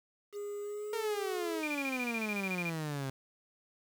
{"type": "tone with pitch glide", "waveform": "triangle", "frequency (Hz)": [410, 424.5], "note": ["G#4", "G#4"], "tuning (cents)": [-22, 38], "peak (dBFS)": -35, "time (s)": [0.32, 1.63], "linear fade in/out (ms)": 50, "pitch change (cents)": 60, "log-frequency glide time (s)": [0.61, 0.96]}
{"type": "exponential sweep", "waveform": "sawtooth", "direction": "down", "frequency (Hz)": [466.2, 131.7], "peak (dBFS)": -31, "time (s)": [0.93, 3.1], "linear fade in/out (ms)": 2}
{"type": "tone bursts", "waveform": "sine", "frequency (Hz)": 2400, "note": "D7", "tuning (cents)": 37, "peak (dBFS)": -34, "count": 15, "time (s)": [1.63, 2.697], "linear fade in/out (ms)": 2, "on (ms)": 45, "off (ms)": 28}
{"effects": ["9-bit"]}